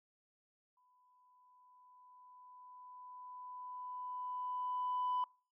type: tone with exponential growth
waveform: sine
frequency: 998 Hz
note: B5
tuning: 18 cents sharp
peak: -31 dBFS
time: 0.77-5.24 s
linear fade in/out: 2 ms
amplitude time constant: 970 ms
effects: noise-tail reverb RT60 0.4 s tail -26 dB re dry + tanh soft clip ceiling -30 dBFS